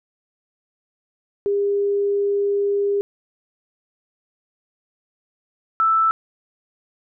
sine tone pair in turn, 403.3 / 1321 Hz, G4 / E6, +49 / +3 cents, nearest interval octave + major sixth, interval 2054 cents, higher second, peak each -17 / -14 dBFS, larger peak second, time 1.46-3.01 / 5.8-6.11 s, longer first, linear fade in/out 0 ms, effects none

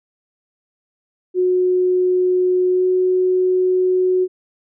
sine tone with pitch glide, 365.1 to 368.3 Hz, F#4 to F#4, -23 to -8 cents, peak -13 dBFS, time 1.34-4.28 s, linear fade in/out 50 ms, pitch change +15 cents, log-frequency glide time 2.7-2.85 s, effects none

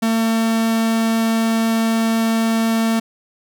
45% pulse tone, 225.5 Hz, A3, 43 cents sharp, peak -15 dBFS, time 0.02-3 s, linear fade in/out 10 ms, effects none

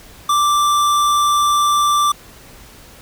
sine tone with hard clipping, 1174.7 Hz, D6, in tune, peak -14 dBFS, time 0.29-2.12 s, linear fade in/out 5 ms, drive 17 dB, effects added 50 Hz sine -48 dBFS peak until 3.01 s + pink hiss -42 dBFS RMS until 3.01 s

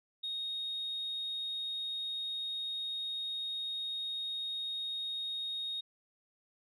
sine tone, 3728 Hz, A#7, 1 cent flat, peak -34 dBFS, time 0.23-5.81 s, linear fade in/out 10 ms, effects tanh soft clip ceiling -31 dBFS

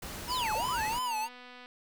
pink noise, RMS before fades -41 dBFS, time 0.02-0.99 s, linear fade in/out 5 ms
square tone with vibrato, 932.3 Hz, A#5, in tune, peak -31 dBFS, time 0.27-1.29 s, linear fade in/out 50 ms, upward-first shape sine, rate 3 Hz, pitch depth 150 cents each way
sine linear two-way sweep, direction down then up, 5588 to 465.9 to 2140 Hz, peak -35 dBFS, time 0.27-0.9 s, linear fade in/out 50 ms, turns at 0.56 s
click train, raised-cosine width 0.3 ms, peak -34 dBFS, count 219, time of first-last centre 0.78-1.659 s, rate 248 Hz
effects none

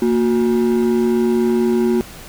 triangle ring-modulated tone, 297.8 Hz, D4, 24 cents sharp, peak -8 dBFS, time 0.02-2.01 s, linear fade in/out 0 ms, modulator 66.2 Hz, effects pink hiss -37 dBFS RMS until 2.28 s

